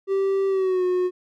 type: tone with pitch glide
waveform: triangle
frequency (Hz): 389.4 to 363.3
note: G4 to F#4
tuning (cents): -12 to -32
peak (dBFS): -17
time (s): 0.07-1.11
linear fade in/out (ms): 50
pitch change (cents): -120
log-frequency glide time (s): 0.48-0.84
effects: none